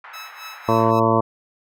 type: band-pass noise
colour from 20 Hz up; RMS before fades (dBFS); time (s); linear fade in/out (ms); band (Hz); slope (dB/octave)
white; -41; 0.04-0.91; 2; 790 to 1900; 24
type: tone with tremolo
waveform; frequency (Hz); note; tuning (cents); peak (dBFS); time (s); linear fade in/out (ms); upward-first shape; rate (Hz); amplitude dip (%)
15% pulse; 1300; E6; -24; -27; 0.13-1; 10; sine; 3.7; 85
type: harmonic tone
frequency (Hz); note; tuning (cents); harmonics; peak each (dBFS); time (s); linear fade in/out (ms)
112.9; A2; +45; 1 / 2 / 3 / 4 / 5 / 6 / 8 / 9 / 10; -23 / -23 / -23 / -23 / -23 / -23 / -23 / -23 / -23; 0.68-1.21; 10
effects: none